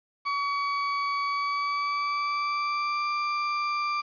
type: tone with pitch glide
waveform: 35% pulse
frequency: 1133 to 1181.8 Hz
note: C#6 to D6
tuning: +37 to +10 cents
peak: -24 dBFS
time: 0.25-4.02 s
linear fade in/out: 20 ms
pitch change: +73 cents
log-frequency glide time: 1.24-3.1 s
effects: resampled to 11025 Hz + 9-bit